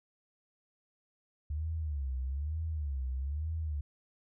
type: tone with vibrato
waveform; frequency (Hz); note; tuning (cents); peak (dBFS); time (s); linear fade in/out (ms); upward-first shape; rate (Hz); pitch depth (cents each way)
sine; 72.1; D2; -31; -32; 1.5-3.81; 5; sine; 1.1; 200
effects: none